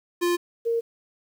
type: tone pair in turn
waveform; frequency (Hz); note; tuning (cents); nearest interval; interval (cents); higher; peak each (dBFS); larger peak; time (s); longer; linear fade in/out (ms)
square / sine; 349.2 / 462.9; F4 / A#4; 0 / -12; perfect fourth; 488; second; -21; neither; 0.21-0.37 / 0.65-0.81; neither; 20
effects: 9-bit